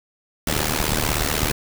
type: noise with amplitude modulation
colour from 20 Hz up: pink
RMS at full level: -18 dBFS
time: 0.47-1.52 s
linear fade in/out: 5 ms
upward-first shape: sine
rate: 76.1 Hz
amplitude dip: 90%
effects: none